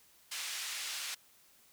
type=band-pass noise; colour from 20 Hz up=pink; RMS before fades=-40 dBFS; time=0.31-1.15 s; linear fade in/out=10 ms; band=2200 to 9400 Hz; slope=12 dB/octave; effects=white hiss -64 dBFS RMS until 1.72 s